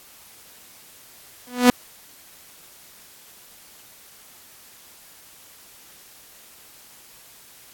sawtooth tone with exponential growth, 246.9 Hz, B3, in tune, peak -3 dBFS, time 1.47-1.7 s, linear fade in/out 2 ms, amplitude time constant 50 ms, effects white hiss -48 dBFS RMS until 7.73 s + AAC 64 kbps

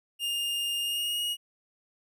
45% pulse tone with pitch glide, 2823 to 2881 Hz, F7 to F#7, +18 to -47 cents, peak -28 dBFS, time 0.19-1.37 s, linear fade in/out 50 ms, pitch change +35 cents, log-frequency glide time 0.79-1.24 s, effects none

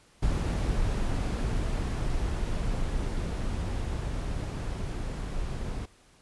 brown noise with level ramp, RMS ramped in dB -27 to -33 dBFS, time 0.22-5.86 s, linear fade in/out 10 ms, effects pink hiss -60 dBFS RMS until 6.21 s + resampled to 24000 Hz

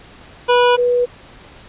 25% pulse / sine tone pair in turn, 488.8 / 488.8 Hz, B4 / B4, -18 / -18 cents, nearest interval unison, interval 0 cents, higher neither, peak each -6 / -12 dBFS, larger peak first, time 0.48-0.77 / 0.77-1.06 s, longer neither, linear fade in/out 20 ms, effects pink hiss -42 dBFS RMS until 1.68 s + resampled to 8000 Hz

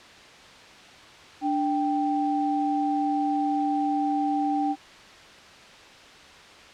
sine tone pair together, 293.7 / 784 Hz, D4 / G5, 0 / 0 cents, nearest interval octave + perfect fourth, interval 1700 cents, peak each -25 dBFS, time 1.41-4.76 s, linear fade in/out 50 ms, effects white hiss -47 dBFS RMS until 6.73 s + low-pass 4000 Hz 12 dB/octave

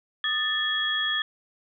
sine tone cluster, 1234 / 1765 / 3319 Hz, D#6 / A6 / G#7, -15 / +5 / -2 cents, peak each -34 / -27 / -26 dBFS, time 0.24-1.22 s, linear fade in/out 2 ms, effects none

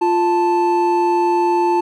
triangle tone pair together, 349 / 880 Hz, F4 / A5, -1 / 0 cents, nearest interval octave + major third, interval 1601 cents, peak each -14 dBFS, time 0.01-1.81 s, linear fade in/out 10 ms, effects none

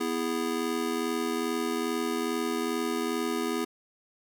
square chord, E major, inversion second, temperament just, 247.2 / 329.6 / 412 Hz, B3 / E4 / G#4, +2 / 0 / -14 cents, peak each -33 dBFS, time 0-3.65 s, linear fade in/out 10 ms, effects none

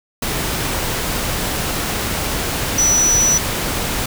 sine tone in noise, 5920 Hz, F#8, in tune, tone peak -12 dBFS, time 2.78-3.38 s, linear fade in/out 5 ms, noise pink, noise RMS -21 dBFS, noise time 0.22-4.06 s, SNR +6 dB, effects none

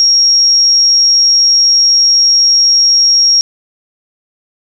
sine tone, 5588 Hz, F8, in tune, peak -5 dBFS, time 0-3.41 s, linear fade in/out 0 ms, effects none

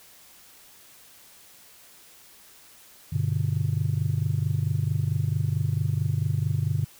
sine chord, G major, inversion none, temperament just, 98 / 122.5 / 147 Hz, G2 / B2 / D3, 0 / -14 / +2 cents, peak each -26 dBFS, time 3.12-6.85 s, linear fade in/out 10 ms, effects tanh soft clip ceiling -15 dBFS + white hiss -52 dBFS RMS until 6.99 s

